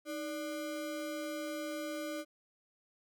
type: ring-modulated tone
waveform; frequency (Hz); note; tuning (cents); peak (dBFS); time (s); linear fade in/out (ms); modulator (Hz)
square; 447.9; A4; +31; -35; 0.05-2.25; 50; 136
effects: none